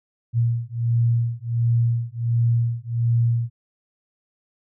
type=beating tone pair; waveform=sine; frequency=116.7 / 118.1 Hz; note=A#2 / A#2; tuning=+2 / +23 cents; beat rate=1.4 Hz; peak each=-21 dBFS; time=0.33-3.5 s; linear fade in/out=50 ms; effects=none